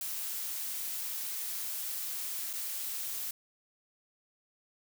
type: noise with dropouts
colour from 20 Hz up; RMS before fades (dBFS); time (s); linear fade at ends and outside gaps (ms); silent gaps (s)
blue; -37; 0.01-3.31; 2; 2.53-2.535
effects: none